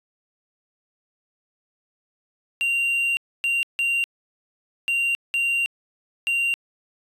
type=tone bursts at uneven times; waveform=triangle; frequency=2767 Hz; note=F7; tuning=17 cents flat; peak=-18 dBFS; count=6; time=2.61-3.17 / 3.44-3.63 / 3.79-4.04 / 4.88-5.15 / 5.34-5.66 / 6.27-6.54 s; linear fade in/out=0 ms; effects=resampled to 32000 Hz